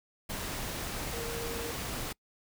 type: tone in noise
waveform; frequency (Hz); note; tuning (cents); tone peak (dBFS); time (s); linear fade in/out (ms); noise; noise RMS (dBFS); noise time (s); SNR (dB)
sine; 465.3; A#4; -3; -38; 1.13-1.72; 10; pink; -37; 0.29-2.13; -4
effects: noise-tail reverb RT60 0.1 s tail -26 dB re dry